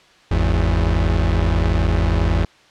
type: tone pair together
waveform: 35% pulse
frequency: 51.97 / 82.41 Hz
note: G#1 / E2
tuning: +2 / 0 cents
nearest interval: minor sixth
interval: 798 cents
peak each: -16 dBFS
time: 0.31-2.45 s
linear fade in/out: 5 ms
effects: white hiss -50 dBFS RMS until 2.7 s + low-pass 4000 Hz 12 dB/octave